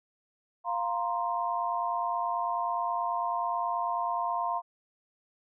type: chord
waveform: sine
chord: F suspended fourth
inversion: none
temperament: equal with one note detuned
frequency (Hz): 698.5 / 937.2 / 1046.5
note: F5 / Bb5 / C6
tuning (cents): 0 / +9 / 0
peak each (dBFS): -32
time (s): 0.64-4.62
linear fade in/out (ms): 50
effects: none

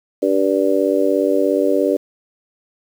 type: harmonic tone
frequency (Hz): 97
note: G2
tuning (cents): -18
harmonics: 3 / 4 / 5 / 6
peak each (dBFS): -19 / -19 / -19 / -19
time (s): 0.22-1.97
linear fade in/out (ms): 10
effects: 7-bit

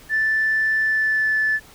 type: tone with pitch glide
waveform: sine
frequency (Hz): 1760 to 1743.8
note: A6 to A6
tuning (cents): 0 to -16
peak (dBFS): -16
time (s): 0.09-1.6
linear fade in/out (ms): 50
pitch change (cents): -16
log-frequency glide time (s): 0.79-1.33
effects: tanh soft clip ceiling -12 dBFS + pink hiss -47 dBFS RMS until 1.74 s

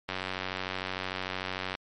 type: click train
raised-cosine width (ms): 0.3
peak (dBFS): -16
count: 156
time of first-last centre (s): 0.09-1.751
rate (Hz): 93.3
effects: MP3 48 kbps

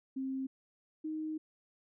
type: tone pair in turn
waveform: sine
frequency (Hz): 265.5 / 311.9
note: C4 / D#4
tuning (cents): +25 / +4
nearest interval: minor third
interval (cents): 279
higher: second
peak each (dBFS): -34 / -35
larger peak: first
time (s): 0.16-0.47 / 1.04-1.38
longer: second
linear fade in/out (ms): 10
effects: none

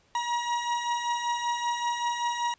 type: beating tone pair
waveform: 40% pulse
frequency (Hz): 950 / 955.2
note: A#5 / A#5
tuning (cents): +33 / +42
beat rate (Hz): 5.2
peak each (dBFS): -33 / -27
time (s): 0.15-2.54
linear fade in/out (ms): 2
effects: pink hiss -64 dBFS RMS until 2.58 s + resampled to 16000 Hz

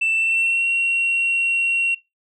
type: tone with pitch glide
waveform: sine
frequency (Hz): 2666 to 2738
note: E7 to F7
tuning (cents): +19 to -35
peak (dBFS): -15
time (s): 0.01-1.95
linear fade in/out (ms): 10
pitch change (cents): +46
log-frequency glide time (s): 0.15-0.66
effects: noise-tail reverb RT60 0.2 s tail -19 dB re dry + tanh soft clip ceiling -14 dBFS

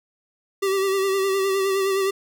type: tone with vibrato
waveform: square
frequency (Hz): 388.2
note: G4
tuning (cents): -17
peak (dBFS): -20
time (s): 0.62-2.11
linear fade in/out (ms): 10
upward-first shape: sine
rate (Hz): 9.7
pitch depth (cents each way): 36
effects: none

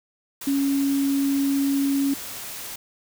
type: tone in noise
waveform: sine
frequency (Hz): 277.2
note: C#4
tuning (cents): 0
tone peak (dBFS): -19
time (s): 0.47-2.14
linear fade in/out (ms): 5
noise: white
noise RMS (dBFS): -35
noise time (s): 0.41-2.76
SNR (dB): +13
effects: none

